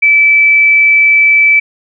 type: tone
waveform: sine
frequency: 2312 Hz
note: D7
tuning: 28 cents flat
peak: -4 dBFS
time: 0.02-1.6 s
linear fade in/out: 10 ms
effects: none